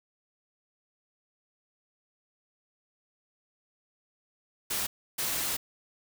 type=noise bursts at uneven times; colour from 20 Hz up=white; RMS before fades=-31 dBFS; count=2; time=4.7-4.87 / 5.18-5.57 s; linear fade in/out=10 ms; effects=none